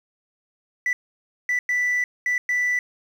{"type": "tone bursts at uneven times", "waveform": "sine", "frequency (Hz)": 1975.5, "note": "B6", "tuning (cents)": 0, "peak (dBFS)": -17, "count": 5, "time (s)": [[0.86, 0.93], [1.49, 1.59], [1.69, 2.04], [2.26, 2.38], [2.49, 2.79]], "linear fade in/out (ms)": 2, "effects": ["tanh soft clip ceiling -18 dBFS", "8-bit"]}